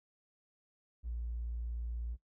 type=tone; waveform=triangle; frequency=58.27 Hz; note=A#1; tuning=in tune; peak=-32 dBFS; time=1.03-2.17 s; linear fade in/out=50 ms; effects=noise-tail reverb RT60 0.1 s tail -19 dB re dry + tanh soft clip ceiling -34 dBFS